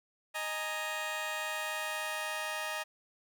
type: chord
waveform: 15% pulse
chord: D# suspended fourth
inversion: none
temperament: just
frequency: 622.3 / 829.7 / 933.4 Hz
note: D#5 / G#5 / A#5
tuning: 0 / -2 / +2 cents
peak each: -32 / -35 / -34 dBFS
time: 0.34-2.84 s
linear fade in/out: 20 ms
effects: none